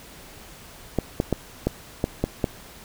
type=clicks; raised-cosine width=2 ms; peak=-7 dBFS; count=7; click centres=0.987 / 1.201 / 1.327 / 1.67 / 2.041 / 2.24 / 2.442 s; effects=pink hiss -45 dBFS RMS until 2.84 s